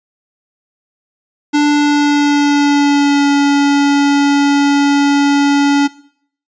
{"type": "tone with pitch glide", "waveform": "square", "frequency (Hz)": [293.7, 283.9], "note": ["D4", "C#4"], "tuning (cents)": [0, 41], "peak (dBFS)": -9, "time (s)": [1.53, 5.88], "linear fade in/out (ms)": 20, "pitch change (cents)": -59, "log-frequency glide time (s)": [1.67, 3.28], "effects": ["noise-tail reverb RT60 0.6 s tail -20 dB re dry", "resampled to 16000 Hz"]}